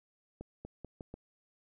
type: accelerating click train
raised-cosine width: 2 ms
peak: -30 dBFS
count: 5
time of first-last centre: 0.41-1.141 s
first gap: 240 ms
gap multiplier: 0.82
effects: none